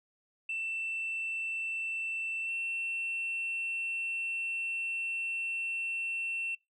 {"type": "tone with pitch glide", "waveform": "sine", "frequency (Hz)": [2675, 2700], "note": ["E7", "E7"], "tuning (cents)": [25, 41], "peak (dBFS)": -31, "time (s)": [0.49, 6.55], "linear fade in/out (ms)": 5, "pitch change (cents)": 16, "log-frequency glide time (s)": [2.43, 2.51], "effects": ["noise-tail reverb RT60 0.2 s tail -23 dB re dry", "tanh soft clip ceiling -29 dBFS"]}